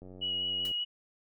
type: click train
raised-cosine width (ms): 2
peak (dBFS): -36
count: 65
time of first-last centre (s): 0.02-0.713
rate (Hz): 92.3
type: tone with vibrato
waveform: sine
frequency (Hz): 2912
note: F#7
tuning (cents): -28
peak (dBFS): -30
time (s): 0.21-0.85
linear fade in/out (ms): 20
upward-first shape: square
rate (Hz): 5.1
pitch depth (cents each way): 9
type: noise with exponential decay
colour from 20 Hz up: white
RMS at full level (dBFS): -42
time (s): 0.65-0.77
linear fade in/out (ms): 2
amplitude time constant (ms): 26
effects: none